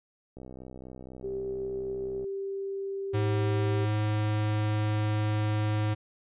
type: click train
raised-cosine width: 2 ms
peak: -31 dBFS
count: 121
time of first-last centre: 0.37-2.242 s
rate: 64.1 Hz
type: tone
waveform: sine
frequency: 392 Hz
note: G4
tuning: in tune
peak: -31 dBFS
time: 1.23-3.86 s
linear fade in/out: 20 ms
type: tone with vibrato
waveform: square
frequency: 106.4 Hz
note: G#2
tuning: 42 cents sharp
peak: -26 dBFS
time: 3.13-5.95 s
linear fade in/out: 20 ms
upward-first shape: sine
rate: 20 Hz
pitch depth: 13 cents each way
effects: resampled to 8000 Hz